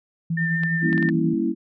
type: tone with tremolo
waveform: sine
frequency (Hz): 165.5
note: E3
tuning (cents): +7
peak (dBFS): -20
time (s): 0.3-1.34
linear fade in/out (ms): 5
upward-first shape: sine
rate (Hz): 9.6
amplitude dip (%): 45
type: tone with vibrato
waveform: sine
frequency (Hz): 1796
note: A6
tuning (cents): +35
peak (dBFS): -23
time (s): 0.37-1.1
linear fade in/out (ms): 5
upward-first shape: sine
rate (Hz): 6.3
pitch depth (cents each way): 9
type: clicks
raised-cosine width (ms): 0.3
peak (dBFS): -19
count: 5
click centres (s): 0.635 / 0.929 / 0.979 / 1.027 / 1.089
type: chord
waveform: sine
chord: G diminished seventh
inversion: none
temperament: equal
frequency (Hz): 196 / 233.1 / 277.2 / 329.6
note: G3 / Bb3 / Db4 / Fb4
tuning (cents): 0 / 0 / 0 / 0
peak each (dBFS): -28 / -25 / -27 / -23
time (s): 0.81-1.55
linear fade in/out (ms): 50
effects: none